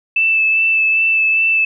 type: tone with vibrato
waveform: sine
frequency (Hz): 2637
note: E7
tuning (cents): 0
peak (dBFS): -11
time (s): 0.16-1.65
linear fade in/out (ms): 5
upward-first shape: sine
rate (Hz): 2.5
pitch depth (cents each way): 15
effects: none